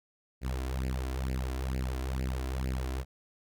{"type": "tone with flanger", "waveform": "sawtooth", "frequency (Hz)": 64.7, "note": "C2", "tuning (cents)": -19, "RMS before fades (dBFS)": -33, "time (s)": [0.41, 3.05], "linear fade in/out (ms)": 50, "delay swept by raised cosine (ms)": [0.41, 3.01], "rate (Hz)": 2.2, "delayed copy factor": 0.8, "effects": []}